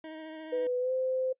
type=tone with vibrato; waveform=25% pulse; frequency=315.3 Hz; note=D#4; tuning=23 cents sharp; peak=-37 dBFS; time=0.04-0.67 s; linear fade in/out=2 ms; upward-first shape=triangle; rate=14 Hz; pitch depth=24 cents each way
type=tone with pitch glide; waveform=sine; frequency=496.9 to 517.4 Hz; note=B4 to C5; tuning=+11 to -19 cents; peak=-27 dBFS; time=0.52-1.33 s; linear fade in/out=10 ms; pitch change=+70 cents; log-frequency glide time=0.79-0.92 s
effects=noise-tail reverb RT60 0.1 s tail -24 dB re dry + resampled to 8000 Hz